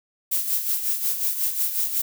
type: noise with tremolo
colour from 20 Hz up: violet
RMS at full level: -22 dBFS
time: 0.31-2.02 s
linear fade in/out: 10 ms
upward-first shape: sine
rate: 5.5 Hz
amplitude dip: 60%
effects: none